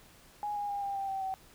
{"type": "tone with pitch steps", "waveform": "sine", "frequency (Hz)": [830.6, 819.2, 807.9, 796.8, 785.8, 775, 764.3], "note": ["G#5", "G#5", "G#5", "G5", "G5", "G5", "G5"], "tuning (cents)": [0, -24, -48, 28, 4, -20, -44], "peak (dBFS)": -32, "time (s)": [0.43, 1.34], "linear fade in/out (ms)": 0, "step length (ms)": 130, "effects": ["pink hiss -58 dBFS RMS until 1.54 s"]}